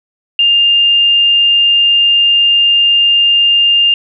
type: tone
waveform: sine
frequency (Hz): 2806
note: F7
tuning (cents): +8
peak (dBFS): -6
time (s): 0.39-3.94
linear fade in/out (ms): 2
effects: none